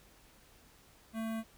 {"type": "tone with notch filter", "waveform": "square", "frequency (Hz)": 223.7, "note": "A3", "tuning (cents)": 29, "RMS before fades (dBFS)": -37, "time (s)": [1.13, 1.44], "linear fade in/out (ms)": 50, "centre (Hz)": 5200, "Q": 0.76, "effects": ["added 50 Hz sine -70 dBFS peak until 1.57 s", "pink hiss -62 dBFS RMS until 1.57 s"]}